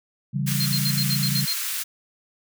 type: chord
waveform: sine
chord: C# diminished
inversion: none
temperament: equal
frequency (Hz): 138.59 / 164.81 / 196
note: C#3 / E3 / G3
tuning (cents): 0 / 0 / 0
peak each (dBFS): -24 / -30 / -28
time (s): 0.33-1.46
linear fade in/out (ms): 20
type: high-pass noise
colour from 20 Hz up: white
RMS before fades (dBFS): -28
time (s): 0.46-1.84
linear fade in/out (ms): 20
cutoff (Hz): 1300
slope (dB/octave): 24
type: tone bursts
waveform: sine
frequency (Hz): 4186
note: C8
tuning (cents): 0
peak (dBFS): -23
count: 8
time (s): 0.6-1.533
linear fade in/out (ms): 5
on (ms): 58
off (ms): 67
effects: none